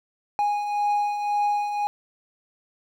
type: beating tone pair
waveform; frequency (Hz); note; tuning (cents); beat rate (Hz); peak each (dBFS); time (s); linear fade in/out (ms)
triangle; 824 / 825.9; G#5 / G#5; -14 / -10; 1.9; -29 / -20; 0.39-1.87; 0
effects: none